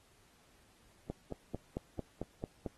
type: click train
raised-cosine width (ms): 2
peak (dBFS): -24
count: 8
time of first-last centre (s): 1.1-2.662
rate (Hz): 4.48
effects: pink hiss -67 dBFS RMS until 2.77 s + AAC 32 kbps